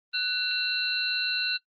sine tone cluster, 1490 / 2722 / 3979 / 4186 Hz, F#6 / F7 / B7 / C8, +12 / -45 / +12 / 0 cents, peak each -31 dBFS, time 0.13-1.58 s, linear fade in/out 20 ms, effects noise-tail reverb RT60 0.1 s tail -18 dB re dry + Opus 24 kbps

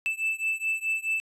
triangle beating tone pair, 2637 / 2641.7 Hz, E7 / E7, 0 / +3 cents, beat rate 4.7 Hz, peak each -27 / -28 dBFS, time 0.06-1.2 s, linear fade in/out 0 ms, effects resampled to 32000 Hz

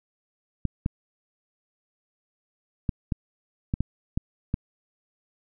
clicks, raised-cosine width 5 ms, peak -12 dBFS, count 8, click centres 0.653 / 0.861 / 2.892 / 3.122 / 3.739 / 3.806 / 4.175 / 4.541 s, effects none

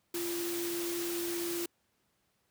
sine tone in noise, 344.1 Hz, F4, 26 cents flat, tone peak -34 dBFS, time 0.14-1.66 s, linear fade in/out 5 ms, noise white, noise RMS -39 dBFS, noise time 0.14-1.66 s, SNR +2 dB, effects pink hiss -75 dBFS RMS until 2.5 s + high-pass 80 Hz 12 dB/octave

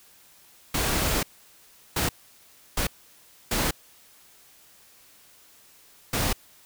pink noise bursts at uneven times, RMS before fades -25 dBFS, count 5, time 0.74-1.23 / 1.96-2.09 / 2.77-2.87 / 3.51-3.71 / 6.13-6.33 s, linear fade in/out 5 ms, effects white hiss -55 dBFS RMS until 6.65 s

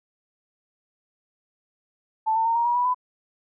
sine tone with pitch steps, 880 / 899 / 918.4 / 938.3 / 958.5 / 979.2 / 1000.4 Hz, A5 / A5 / A#5 / A#5 / A#5 / B5 / B5, 0 / +37 / -26 / +11 / +48 / -15 / +22 cents, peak -19 dBFS, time 2.26-2.946 s, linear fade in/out 20 ms, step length 98 ms, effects none

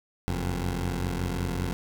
15% pulse tone pair together, 47.04 / 88.8 Hz, F#1 / F2, +29 / +29 cents, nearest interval major seventh, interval 1100 cents, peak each -24 dBFS, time 0.28-1.73 s, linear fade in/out 0 ms, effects none

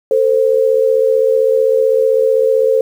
sine tone pair together, 447.6 / 523.3 Hz, A4 / C5, +30 / 0 cents, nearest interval minor third, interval 270 cents, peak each -12 dBFS, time 0.11-2.81 s, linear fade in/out 2 ms, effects 7-bit

